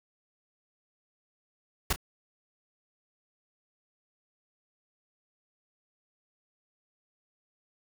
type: noise with echo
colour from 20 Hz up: pink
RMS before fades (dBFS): -26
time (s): 1.9-1.93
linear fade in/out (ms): 5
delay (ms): 31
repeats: 1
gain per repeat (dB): -13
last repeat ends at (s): 1.961
effects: none